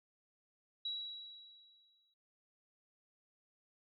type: tone with exponential decay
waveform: sine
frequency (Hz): 3892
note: B7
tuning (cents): -26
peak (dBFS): -36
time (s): 0.85-2.14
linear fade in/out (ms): 5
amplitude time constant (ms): 280
effects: none